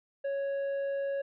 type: tone with tanh clipping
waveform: triangle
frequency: 554.4 Hz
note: C#5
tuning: in tune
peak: -31 dBFS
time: 0.24-1.22 s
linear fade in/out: 10 ms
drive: 10 dB
effects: none